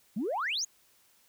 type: exponential sweep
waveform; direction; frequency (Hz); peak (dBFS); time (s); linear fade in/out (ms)
sine; up; 185 to 7040; -28; 0.16-0.65; 10
effects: tanh soft clip ceiling -25 dBFS + white hiss -65 dBFS RMS until 1.28 s